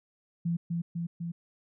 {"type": "tone with echo", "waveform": "sine", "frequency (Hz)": 169.5, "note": "E3", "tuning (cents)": 49, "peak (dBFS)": -26, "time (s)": [0.45, 0.57], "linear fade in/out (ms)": 10, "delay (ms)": 250, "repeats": 3, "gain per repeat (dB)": -2, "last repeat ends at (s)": 1.32, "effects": []}